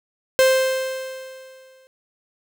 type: tone with exponential decay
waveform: 45% pulse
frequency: 523.3 Hz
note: C5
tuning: in tune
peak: -11 dBFS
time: 0.39-1.87 s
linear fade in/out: 0 ms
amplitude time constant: 320 ms
effects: none